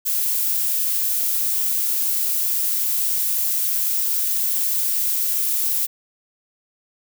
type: noise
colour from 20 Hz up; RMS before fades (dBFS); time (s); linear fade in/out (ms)
violet; -21; 0.05-5.87; 20
effects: none